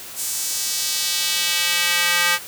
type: tone with high-pass filter sweep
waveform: square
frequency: 174.61 Hz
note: F3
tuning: in tune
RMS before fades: -21 dBFS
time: 0.15-2.39 s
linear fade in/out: 50 ms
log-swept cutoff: 8100 to 1600 Hz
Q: 1.2
effects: white hiss -36 dBFS RMS until 2.47 s